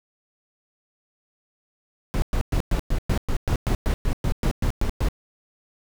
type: noise bursts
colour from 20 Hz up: brown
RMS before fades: -21 dBFS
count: 16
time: 2.14-5.086 s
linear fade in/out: 0 ms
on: 81 ms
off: 110 ms
effects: none